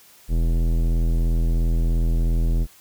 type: tone with tanh clipping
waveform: sine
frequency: 41.49 Hz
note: E1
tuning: 12 cents sharp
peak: -19 dBFS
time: 0.28-2.67 s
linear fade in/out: 50 ms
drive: 17 dB
effects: white hiss -51 dBFS RMS until 2.8 s